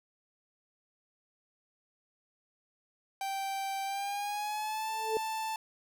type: tone with pitch glide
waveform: 45% pulse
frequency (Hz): 781 to 881.7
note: G5 to A5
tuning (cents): -7 to +3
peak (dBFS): -33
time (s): 3.21-5.56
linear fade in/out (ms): 2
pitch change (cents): +210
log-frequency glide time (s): 3.84-4.9
type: tone with exponential growth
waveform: sine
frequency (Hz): 440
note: A4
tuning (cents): 0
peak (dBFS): -25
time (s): 4.88-5.17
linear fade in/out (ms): 1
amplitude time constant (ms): 63
effects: none